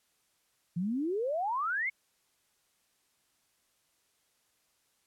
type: exponential sweep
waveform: sine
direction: up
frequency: 163.5 to 2234 Hz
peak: -29 dBFS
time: 0.76-1.9 s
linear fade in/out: 10 ms
effects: white hiss -73 dBFS RMS until 5.06 s + low-pass 12000 Hz 12 dB/octave